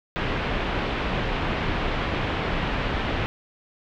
pink low-pass noise, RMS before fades -26 dBFS, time 0.16-3.26 s, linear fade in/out 0 ms, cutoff 3200 Hz, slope 24 dB/octave, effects none

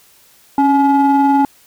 triangle ring-modulated tone, 286 Hz, D4, 46 cents flat, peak -4 dBFS, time 0.58-1.45 s, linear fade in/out 2 ms, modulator 562 Hz, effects white hiss -49 dBFS RMS until 1.66 s

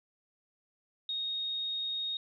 sine tone, 3729 Hz, A#7, in tune, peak -32 dBFS, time 1.09-2.17 s, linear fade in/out 2 ms, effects none

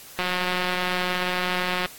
click train, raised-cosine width 0.3 ms, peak -9 dBFS, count 303, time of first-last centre 0.19-1.859 s, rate 181 Hz, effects white hiss -44 dBFS RMS until 1.98 s + AAC 64 kbps

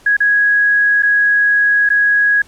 sine tone with dropouts, 1661.2 Hz, G#6, in tune, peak -9 dBFS, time 0.06-2.42 s, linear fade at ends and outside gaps 5 ms, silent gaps 0.168-0.203 / 1.024-1.031 / 1.891-1.901 s, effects pink hiss -47 dBFS RMS until 2.47 s + low-pass 11000 Hz 12 dB/octave

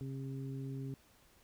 harmonic tone, 134.8 Hz, C#3, 48 cents flat, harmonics 1 / 2 / 3, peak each -40 / -45 / -51 dBFS, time 0.01-0.94 s, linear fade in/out 0 ms, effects pink hiss -66 dBFS RMS until 1.43 s

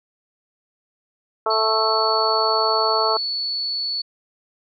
harmonic tone, 220 Hz, A3, in tune, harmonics 2 / 3 / 4 / 5 / 6, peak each -24 / -24 / -24 / -24 / -24 dBFS, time 1.46-3.17 s, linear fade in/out 2 ms
sine tone, 4435 Hz, C#8, in tune, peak -22 dBFS, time 1.5-4.02 s, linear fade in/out 10 ms
effects none

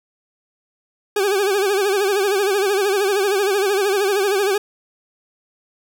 40% pulse tone with vibrato, 397.4 Hz, G4, 24 cents sharp, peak -15 dBFS, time 1.16-4.58 s, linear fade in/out 5 ms, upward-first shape sine, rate 13 Hz, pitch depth 96 cents each way, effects none

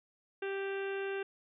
harmonic tone, 392 Hz, G4, in tune, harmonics 1 / 2 / 3 / 4 / 5 / 6 / 7 / 8 / 9, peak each -35 / -47 / -52 / -43 / -52 / -52 / -48 / -59 / -59 dBFS, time 0.42-1.23 s, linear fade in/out 5 ms, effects none

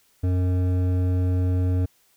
sine tone with hard clipping, 91 Hz, F#2, 28 cents flat, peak -21 dBFS, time 0.23-1.86 s, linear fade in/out 10 ms, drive 11 dB, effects white hiss -62 dBFS RMS until 2.16 s

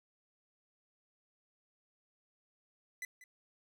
45% pulse tone with echo, 2002 Hz, B6, 23 cents sharp, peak -39 dBFS, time 3.02-3.05 s, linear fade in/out 2 ms, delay 190 ms, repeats 1, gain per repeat -15 dB, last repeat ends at 3.24 s, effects none

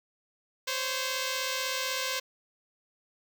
5% pulse tone pair together, 518.3 / 554.4 Hz, C5 / C#5, -16 / 0 cents, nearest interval minor second, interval 116 cents, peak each -19 / -24 dBFS, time 0.67-2.2 s, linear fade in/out 10 ms, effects none

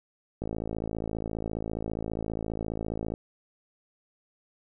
click train, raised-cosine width 2 ms, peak -19 dBFS, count 150, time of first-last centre 0.42-3.139 s, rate 54.8 Hz, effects none

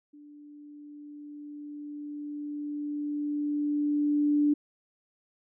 sine tone with level ramp, 293.7 Hz, D4, in tune, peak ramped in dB -48 to -20 dBFS, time 0.13-4.54 s, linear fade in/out 10 ms, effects none

